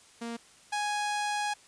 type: tone pair in turn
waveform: sawtooth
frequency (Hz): 233.1 / 830.7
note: A#3 / G#5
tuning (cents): 0 / 0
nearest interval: octave + minor seventh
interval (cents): 2200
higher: second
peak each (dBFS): -31 / -25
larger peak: second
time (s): 0.21-0.37 / 0.72-1.54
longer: second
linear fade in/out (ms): 10
effects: white hiss -57 dBFS RMS until 1.67 s + resampled to 22050 Hz